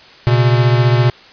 square beating tone pair, 120.4 / 135.4 Hz, B2 / C#3, -44 / -40 cents, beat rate 15 Hz, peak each -11 / -17 dBFS, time 0.27-1.1 s, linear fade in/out 0 ms, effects white hiss -41 dBFS RMS until 1.32 s + resampled to 11025 Hz

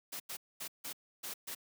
white noise bursts at uneven times, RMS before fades -42 dBFS, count 6, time 0.12-0.2 / 0.29-0.37 / 0.6-0.68 / 0.84-0.93 / 1.23-1.34 / 1.47-1.55 s, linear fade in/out 10 ms, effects high-pass 150 Hz 12 dB/octave

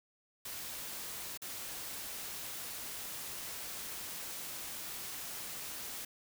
white noise with dropouts, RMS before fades -43 dBFS, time 0.45-6.05 s, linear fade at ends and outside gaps 5 ms, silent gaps 1.375-1.418 s, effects none

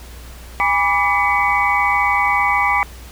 sine tone cluster, 813 / 978 / 1165 / 2011 / 2254 Hz, G#5 / B5 / D6 / B6 / C#7, -37 / -17 / -14 / +31 / +28 cents, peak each -20 dBFS, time 0.6-2.83 s, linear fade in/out 0 ms, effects added 60 Hz sine -35 dBFS peak until 3.11 s + pink hiss -41 dBFS RMS until 3.11 s

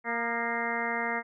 harmonic tone with a mistuned harmonic, 233.1 Hz, A#3, in tune, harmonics 1 / 2 / 3 / 4 / 5 / 6 / 7 / 8 / 9, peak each -38 / -37 / -36 / -36 / -39 / -39 / -39 / -35 / -35 dBFS, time 0.04-1.23 s, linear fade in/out 50 ms, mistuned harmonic 5, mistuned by +53 cents, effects none

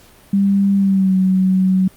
sine tone with pitch glide, 198 to 187.54 Hz, G3 to F#3, +18 to +24 cents, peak -11 dBFS, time 0.33-1.88 s, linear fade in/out 5 ms, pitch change -94 cents, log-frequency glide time 0.76-1.16 s, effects pink hiss -47 dBFS RMS until 1.96 s + Opus 48 kbps

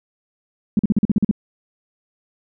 sine tone bursts, 207.7 Hz, G#3, in tune, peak -11 dBFS, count 9, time 0.77-1.312 s, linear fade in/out 2 ms, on 22 ms, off 43 ms, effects none

